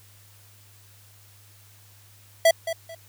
square tone with echo, 659.3 Hz, E5, in tune, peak -14 dBFS, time 2.45-2.51 s, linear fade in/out 5 ms, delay 220 ms, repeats 2, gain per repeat -12 dB, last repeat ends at 2.95 s, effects added 101 Hz sine -53 dBFS peak until 3.08 s + white hiss -55 dBFS RMS until 3.08 s

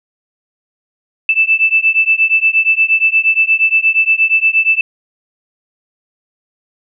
sine beating tone pair, 2637 / 2645.5 Hz, E7 / E7, 0 / +6 cents, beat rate 8.5 Hz, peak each -12 dBFS, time 1.29-4.81 s, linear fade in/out 2 ms, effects none

